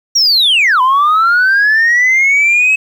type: linear two-way sweep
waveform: sine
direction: down then up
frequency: 5730 to 995 to 2585 Hz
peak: -5 dBFS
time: 0.15-2.76 s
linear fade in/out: 10 ms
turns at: 0.81 s
effects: tanh soft clip ceiling -5 dBFS + 7-bit